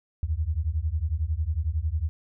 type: beating tone pair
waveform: sine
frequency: 73.42 / 84.42 Hz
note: D2 / E2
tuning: 0 / +42 cents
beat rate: 11 Hz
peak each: -27 dBFS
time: 0.23-2.09 s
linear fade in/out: 0 ms
effects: none